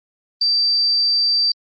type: tone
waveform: sine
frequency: 4669 Hz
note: D8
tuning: 11 cents flat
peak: -14 dBFS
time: 0.41-1.52 s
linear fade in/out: 5 ms
effects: Opus 24 kbps